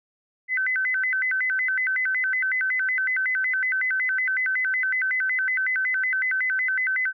sine tone with vibrato, 1760 Hz, A6, in tune, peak -21 dBFS, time 0.48-7.13 s, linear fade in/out 50 ms, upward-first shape square, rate 5.4 Hz, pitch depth 240 cents each way, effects none

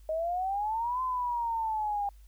sine exponential two-way sweep, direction up then down, 622.3 to 1033 to 801 Hz, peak -28 dBFS, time 0.09-2.09 s, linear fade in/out 2 ms, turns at 1.02 s, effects added 50 Hz sine -50 dBFS peak until 2.27 s + white hiss -68 dBFS RMS until 2.27 s

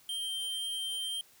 square tone, 3149 Hz, G7, 7 cents sharp, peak -34 dBFS, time 0.09-1.21 s, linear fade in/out 2 ms, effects white hiss -61 dBFS RMS until 1.4 s

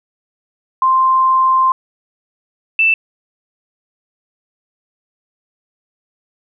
sine tone pair in turn, 1046.5 / 2654 Hz, C6 / E7, 0 / +11 cents, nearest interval octave + major third, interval 1611 cents, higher second, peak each -9 dBFS, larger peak neither, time 0.82-1.72 / 2.79-2.94 s, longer first, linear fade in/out 2 ms, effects none

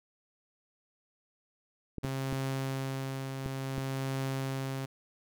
clicks, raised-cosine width 3 ms, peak -23 dBFS, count 5, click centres 1.983 / 2.048 / 2.327 / 3.461 / 3.781 s
sawtooth tone with tremolo, 134.2 Hz, C3, 44 cents sharp, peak -27 dBFS, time 2.03-4.86 s, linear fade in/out 10 ms, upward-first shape triangle, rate 0.57 Hz, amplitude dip 45%
effects none

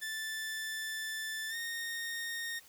sawtooth tone with pitch glide, 1760 to 1849.6 Hz, A6 to A#6, 0 to -14 cents, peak -33 dBFS, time 0.01-2.6 s, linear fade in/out 20 ms, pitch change +86 cents, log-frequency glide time 1.49-1.56 s, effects white hiss -59 dBFS RMS until 2.68 s

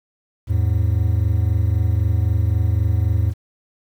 triangle tone pair together, 82.16 / 106 Hz, E2 / G#2, -5 / +36 cents, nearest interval major third, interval 441 cents, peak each -16 dBFS, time 0.47-3.34 s, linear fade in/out 50 ms, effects 8-bit

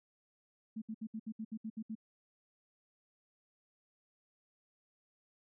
sine tone bursts, 220 Hz, A3, in tune, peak -38 dBFS, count 10, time 0.76-1.953 s, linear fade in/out 10 ms, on 59 ms, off 67 ms, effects none

